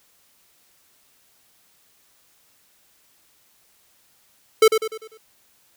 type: tone with echo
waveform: square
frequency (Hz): 439.5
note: A4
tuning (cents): -2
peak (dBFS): -10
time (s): 4.62-4.68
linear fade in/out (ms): 5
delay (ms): 99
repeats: 5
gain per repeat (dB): -7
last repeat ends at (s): 5.175
effects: white hiss -60 dBFS RMS until 5.76 s